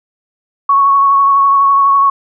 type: tone with vibrato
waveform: sine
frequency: 1108.7 Hz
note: C#6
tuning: in tune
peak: -6 dBFS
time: 0.69-2.1 s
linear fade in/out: 5 ms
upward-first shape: sine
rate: 12 Hz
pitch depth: 18 cents each way
effects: none